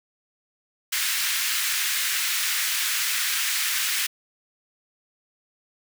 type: high-pass noise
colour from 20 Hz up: pink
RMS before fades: -25 dBFS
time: 0.92-4.07 s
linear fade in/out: 10 ms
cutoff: 1600 Hz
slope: 24 dB/octave
effects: none